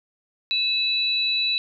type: tone pair together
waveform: sine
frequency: 2596 / 3945 Hz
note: E7 / B7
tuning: -27 / -3 cents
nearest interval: perfect fifth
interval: 724 cents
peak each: -26 / -21 dBFS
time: 0.51-1.58 s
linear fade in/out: 0 ms
effects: none